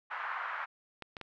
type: band-pass noise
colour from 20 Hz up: white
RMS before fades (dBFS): -38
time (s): 0.1-0.66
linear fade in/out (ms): 20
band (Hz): 930 to 1600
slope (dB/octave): 24
type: clicks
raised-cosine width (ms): 0.3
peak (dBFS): -26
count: 3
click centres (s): 1.023 / 1.168 / 1.213
effects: none